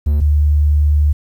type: tone pair in turn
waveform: triangle / sine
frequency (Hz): 73.42 / 74.14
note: D2 / D2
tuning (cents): 0 / +17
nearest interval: unison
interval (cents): 17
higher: second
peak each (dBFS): -9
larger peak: neither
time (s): 0.06-0.21 / 0.21-1.13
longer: second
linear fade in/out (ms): 10
effects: 8-bit